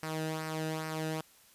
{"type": "tone with flanger", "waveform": "sawtooth", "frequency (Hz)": 157.8, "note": "D#3", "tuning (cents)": 25, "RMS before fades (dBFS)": -36, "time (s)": [0.03, 1.21], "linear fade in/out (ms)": 0, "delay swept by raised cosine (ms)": [0.28, 0.93], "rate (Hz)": 2.4, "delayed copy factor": -0.6, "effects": ["white hiss -61 dBFS RMS until 1.54 s", "resampled to 32000 Hz"]}